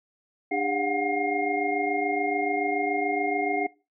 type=tone cluster; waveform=sine; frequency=298.8 / 402.6 / 715 / 742 / 2130 Hz; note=D4 / G4 / F5 / F#5 / C7; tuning=+30 / +46 / +41 / +5 / +30 cents; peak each=-30 dBFS; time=0.51-3.67 s; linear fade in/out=10 ms; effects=noise-tail reverb RT60 0.3 s tail -22 dB re dry